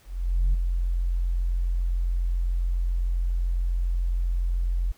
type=tone with ADSR envelope; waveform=sine; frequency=43.65 Hz; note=F1; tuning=in tune; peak=-15 dBFS; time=0.05-4.92 s; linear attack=490 ms; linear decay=6 ms; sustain=-6 dB; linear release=9 ms; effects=tanh soft clip ceiling -16 dBFS + pink hiss -58 dBFS RMS until 4.97 s